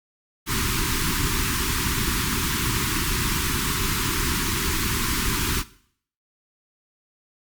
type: band-stop noise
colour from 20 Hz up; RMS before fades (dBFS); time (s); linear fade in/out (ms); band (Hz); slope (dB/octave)
pink; -24; 0.46-5.64; 50; 400 to 920; 96
effects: noise-tail reverb RT60 0.6 s tail -18 dB re dry + Opus 48 kbps